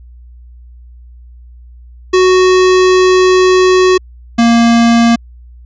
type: tone pair in turn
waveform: square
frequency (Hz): 370 / 233.1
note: F#4 / A#3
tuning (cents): 0 / 0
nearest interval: minor sixth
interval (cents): 800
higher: first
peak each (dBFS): -6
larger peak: neither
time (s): 2.13-3.98 / 4.38-5.16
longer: first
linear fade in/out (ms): 10
effects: added 60 Hz sine -33 dBFS peak until 5.65 s + resampled to 16000 Hz